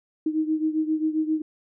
sine beating tone pair, 311.1 / 318.6 Hz, D#4 / D#4, 0 / +41 cents, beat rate 7.5 Hz, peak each -23 / -27 dBFS, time 0.26-1.42 s, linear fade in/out 5 ms, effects none

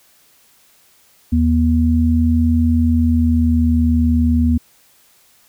sine tone pair together, 80.06 / 240.5 Hz, D#2 / B3, +50 / -46 cents, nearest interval octave + perfect fifth, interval 1904 cents, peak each -14 dBFS, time 1.32-4.58 s, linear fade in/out 10 ms, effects white hiss -53 dBFS RMS until 5.48 s

